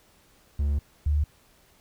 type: tone pair in turn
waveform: triangle / sine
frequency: 71.9 / 74.01 Hz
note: D2 / D2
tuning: -36 / +14 cents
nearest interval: minor second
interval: 50 cents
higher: second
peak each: -20 dBFS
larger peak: neither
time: 0.59-0.79 / 1.06-1.24 s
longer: first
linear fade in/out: 5 ms
effects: pink hiss -60 dBFS RMS until 1.8 s